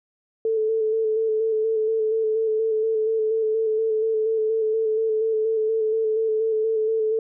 sine tone with vibrato, 440.2 Hz, A4, 1 cent sharp, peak -19 dBFS, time 0.45-7.19 s, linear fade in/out 2 ms, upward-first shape square, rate 4.2 Hz, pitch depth 22 cents each way, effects none

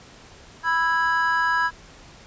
triangle chord, E major, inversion second, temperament just, 988.9 / 1318.5 / 1648.1 Hz, B5 / E6 / G#6, +2 / 0 / -14 cents, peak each -21 / -25 / -20 dBFS, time 0.63-1.71 s, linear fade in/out 50 ms, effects pink hiss -47 dBFS RMS until 2.26 s + resampled to 16000 Hz

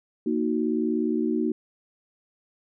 sine chord, D# minor, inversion second, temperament equal, 233.1 / 311.1 / 370 Hz, A#3 / D#4 / F#4, 0 / 0 / 0 cents, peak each -26 / -26 / -28 dBFS, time 0.26-1.52 s, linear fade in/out 5 ms, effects none

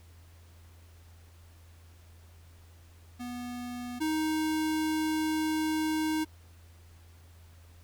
square tone pair in turn, 244.6 / 312.5 Hz, B3 / D#4, -16 / +8 cents, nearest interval major third, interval 424 cents, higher second, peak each -37 / -28 dBFS, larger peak second, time 3.19-4 / 4-6.25 s, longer second, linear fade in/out 20 ms, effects added 84 Hz sine -52 dBFS peak until 7.83 s + pink hiss -62 dBFS RMS until 7.83 s

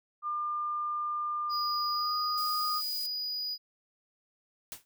sine tone with pitch glide, 1200 to 1232.3 Hz, D6 to D#6, +37 to -17 cents, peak -30 dBFS, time 0.22-2.82 s, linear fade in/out 50 ms, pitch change +46 cents, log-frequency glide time 1.93-2.15 s
triangle tone, 4926 Hz, D#8, 18 cents flat, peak -31 dBFS, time 1.49-3.58 s, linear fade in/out 50 ms
violet noise, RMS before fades -41 dBFS, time 2.37-3.07 s, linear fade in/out 10 ms
white noise with exponential decay, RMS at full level -37 dBFS, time 4.72-4.85 s, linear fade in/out 0 ms, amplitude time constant 28 ms
effects none

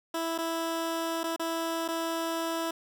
15% pulse tone with dropouts, 329.6 Hz, E4, in tune, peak -23 dBFS, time 0.14-2.71 s, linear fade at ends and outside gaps 5 ms, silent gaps 0.38-0.385 / 1.234-1.239 / 1.363-1.395 / 1.88-1.885 s, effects none

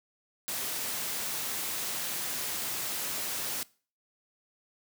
white noise, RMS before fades -34 dBFS, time 0.48-3.63 s, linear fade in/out 0 ms, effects noise-tail reverb RT60 0.4 s tail -22 dB re dry + high-pass 100 Hz 12 dB/octave

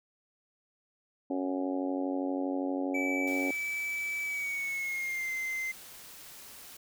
harmonic tone, 92.5 Hz, F#2, in tune, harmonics 3 / 4 / 5 / 6 / 7 / 8 / 9, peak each -31 / -39 / -42 / -38 / -46 / -42 / -46 dBFS, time 1.3-3.51 s, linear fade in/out 5 ms
triangle tone with pitch glide, 2305 to 2077 Hz, D7 to C7, -33 to -13 cents, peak -30 dBFS, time 2.94-5.72 s, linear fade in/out 10 ms, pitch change -180 cents, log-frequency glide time 4.22-5.33 s
white noise, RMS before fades -49 dBFS, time 3.27-6.77 s, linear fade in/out 5 ms
effects none

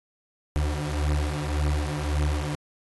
35% pulse beating tone pair, 73.42 / 75.22 Hz, D2 / D2, 0 / +42 cents, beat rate 1.8 Hz, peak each -25 dBFS, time 0.56-2.55 s, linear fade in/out 0 ms, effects AAC 32 kbps

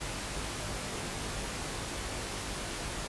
pink noise with comb filter, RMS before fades -37 dBFS, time 0-3.08 s, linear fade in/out 20 ms, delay 20 ms, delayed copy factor +0.55, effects resampled to 24000 Hz

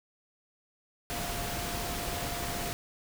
sine tone in noise, 698 Hz, F5, 1 cent flat, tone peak -40 dBFS, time 1.1-2.73 s, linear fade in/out 0 ms, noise pink, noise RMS -35 dBFS, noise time 1.1-2.73 s, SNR -8 dB, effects none

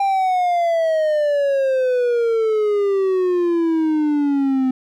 triangle exponential sweep, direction down, 797 to 256.9 Hz, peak -13 dBFS, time 0-4.71 s, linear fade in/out 5 ms, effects none

